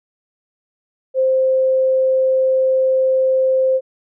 sine tone, 523.3 Hz, C5, in tune, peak -12 dBFS, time 1.14-3.81 s, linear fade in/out 50 ms, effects none

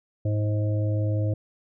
harmonic tone, 105.5 Hz, G#2, 28 cents sharp, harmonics 1 / 3 / 5 / 6, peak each -22 / -33 / -34 / -38 dBFS, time 0.25-1.34 s, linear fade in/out 5 ms, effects none

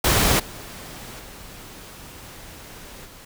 pink noise with level steps, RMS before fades -18 / -38 / -41 / -44 dBFS, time 0.04-3.25 s, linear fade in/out 5 ms, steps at 0.39 / 1.19 / 3.05 s, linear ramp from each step 10 ms, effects none

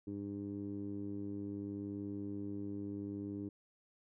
15% pulse tone with low-pass filter, 100.7 Hz, G2, 47 cents sharp, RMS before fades -42 dBFS, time 0.07-3.49 s, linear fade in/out 5 ms, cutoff 330 Hz, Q 3.2, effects none

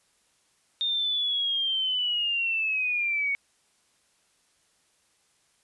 sine linear sweep, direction down, 3657 to 2217 Hz, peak -24 dBFS, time 0.81-3.35 s, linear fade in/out 0 ms, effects white hiss -67 dBFS RMS until 5.63 s + resampled to 24000 Hz

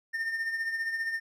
triangle tone with tremolo, 1814 Hz, A#6, 48 cents flat, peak -25 dBFS, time 0.13-1.2 s, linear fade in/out 20 ms, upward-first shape triangle, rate 15 Hz, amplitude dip 60%, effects none

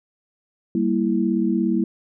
sine chord, E diminished, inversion first, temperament equal, 196 / 233.1 / 329.6 Hz, G3 / Bb3 / E4, 0 / 0 / 0 cents, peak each -22 dBFS, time 0.75-1.84 s, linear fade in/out 2 ms, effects none

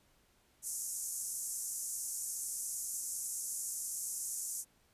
pink band-pass noise, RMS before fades -40 dBFS, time 0.62-4.65 s, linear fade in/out 50 ms, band 6300 to 12000 Hz, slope 48 dB/octave, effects pink hiss -70 dBFS RMS until 4.93 s + resampled to 32000 Hz

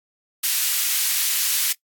white high-pass noise, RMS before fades -21 dBFS, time 0.43-1.73 s, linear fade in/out 10 ms, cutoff 2100 Hz, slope 12 dB/octave, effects noise-tail reverb RT60 0.1 s tail -20 dB re dry + AAC 64 kbps

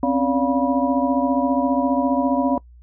sine tone cluster, 260.9 / 275.7 / 573 / 702 / 973 Hz, C4 / C#4 / D5 / F5 / B5, -5 / -9 / -43 / +9 / -26 cents, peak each -20 / -23 / -24 / -26 / -25 dBFS, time 0.03-2.58 s, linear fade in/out 2 ms, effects noise-tail reverb RT60 0.1 s tail -23 dB re dry + added 60 Hz sine -43 dBFS peak until 2.82 s

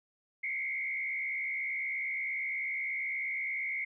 sine tone with frequency modulation, 2157 Hz, C#7, 48 cents flat, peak -32 dBFS, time 0.43-3.85 s, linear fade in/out 10 ms, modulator 68.4 Hz, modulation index 1.5, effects none

